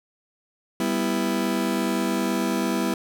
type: chord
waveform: 35% pulse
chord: E minor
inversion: first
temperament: just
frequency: 197.78 / 247.2 / 329.6 Hz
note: G3 / B3 / E4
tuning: +16 / +2 / 0 cents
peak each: -25 dBFS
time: 0.8-2.94 s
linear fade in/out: 2 ms
effects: none